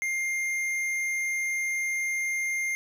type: tone with tanh clipping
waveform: triangle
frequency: 2112 Hz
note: C7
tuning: 16 cents sharp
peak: -28 dBFS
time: 0.02-2.75 s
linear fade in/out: 0 ms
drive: 15 dB
effects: none